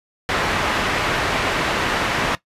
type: low-pass noise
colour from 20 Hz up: white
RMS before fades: -21 dBFS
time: 0.29-2.35 s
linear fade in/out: 0 ms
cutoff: 2000 Hz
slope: 12 dB/octave
effects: noise-tail reverb RT60 0.1 s tail -17 dB re dry + resampled to 32000 Hz